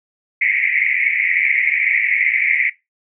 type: band-pass noise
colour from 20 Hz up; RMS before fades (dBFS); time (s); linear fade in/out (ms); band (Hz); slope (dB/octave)
pink; -17; 0.41-2.7; 10; 2000 to 2300; 96
effects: noise-tail reverb RT60 0.2 s tail -17 dB re dry